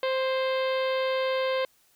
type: harmonic tone with a mistuned harmonic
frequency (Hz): 523.3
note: C5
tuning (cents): 0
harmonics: 1 / 2 / 3 / 4 / 5 / 6 / 7 / 8 / 9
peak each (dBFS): -25 / -33 / -38 / -37 / -41 / -40 / -42 / -45 / -49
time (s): 0.03-1.65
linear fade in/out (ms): 2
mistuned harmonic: 3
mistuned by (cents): +19
effects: white hiss -64 dBFS RMS until 1.95 s